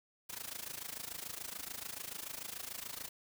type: noise with amplitude modulation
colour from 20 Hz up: white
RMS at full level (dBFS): -41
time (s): 0.29-3.09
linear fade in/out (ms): 10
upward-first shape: sine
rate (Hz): 26.9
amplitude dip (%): 85
effects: none